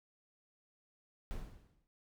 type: noise with exponential decay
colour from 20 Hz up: brown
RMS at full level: -39 dBFS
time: 1.31-1.87 s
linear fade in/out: 0 ms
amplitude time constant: 120 ms
effects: none